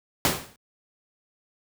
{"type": "noise with exponential decay", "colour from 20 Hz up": "pink", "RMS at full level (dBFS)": -18, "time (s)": [0.25, 0.56], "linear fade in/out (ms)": 1, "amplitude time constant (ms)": 66, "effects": ["high-pass 80 Hz 12 dB/octave"]}